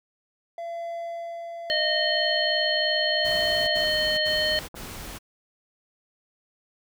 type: tone with tremolo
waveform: triangle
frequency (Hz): 678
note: E5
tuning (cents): +49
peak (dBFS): -28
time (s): 0.58-3.84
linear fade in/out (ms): 2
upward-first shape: sine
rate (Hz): 0.76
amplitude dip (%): 35
type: harmonic tone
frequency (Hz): 615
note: D#5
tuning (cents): -20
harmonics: 1 / 3 / 5 / 7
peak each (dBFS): -27 / -27 / -27 / -27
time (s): 1.7-4.59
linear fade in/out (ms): 0
type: noise bursts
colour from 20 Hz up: pink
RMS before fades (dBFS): -38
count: 4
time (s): 3.24-5.189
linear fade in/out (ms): 20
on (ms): 440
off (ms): 63
type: clicks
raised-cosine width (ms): 1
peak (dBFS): -28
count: 2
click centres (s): 4.743 / 4.749
effects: none